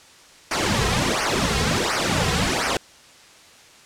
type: noise with flanger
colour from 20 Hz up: pink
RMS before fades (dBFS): -21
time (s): 0.51-2.77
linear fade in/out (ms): 2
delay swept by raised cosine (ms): 0.26 to 3.46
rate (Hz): 1.4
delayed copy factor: -0.85
effects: white hiss -48 dBFS RMS until 3.85 s + low-pass 7000 Hz 12 dB/octave